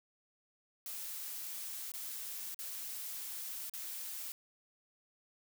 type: noise with dropouts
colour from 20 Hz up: blue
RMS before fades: -43 dBFS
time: 0.86-4.32 s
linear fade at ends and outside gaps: 1 ms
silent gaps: 1.918-1.938 / 2.545-2.59 / 3.697-3.737 s
effects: none